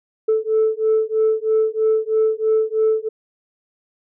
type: beating tone pair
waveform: sine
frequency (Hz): 437.1 / 440.2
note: A4 / A4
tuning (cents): -11 / +1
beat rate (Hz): 3.1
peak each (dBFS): -17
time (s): 0.28-3.09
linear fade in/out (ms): 10
effects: tanh soft clip ceiling -10 dBFS